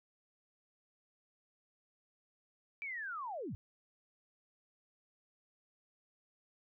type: linear sweep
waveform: sine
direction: down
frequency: 2349 to 71.7 Hz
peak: -39 dBFS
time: 2.82-3.55 s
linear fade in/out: 0 ms
effects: none